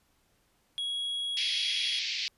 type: tone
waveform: triangle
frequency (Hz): 3322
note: G#7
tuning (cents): 0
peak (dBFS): -29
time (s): 0.78-1.99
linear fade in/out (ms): 0
type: band-pass noise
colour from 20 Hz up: white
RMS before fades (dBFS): -33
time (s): 1.37-2.28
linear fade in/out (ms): 0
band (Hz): 2100 to 5200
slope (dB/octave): 48
effects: pink hiss -70 dBFS RMS until 2.37 s + resampled to 32000 Hz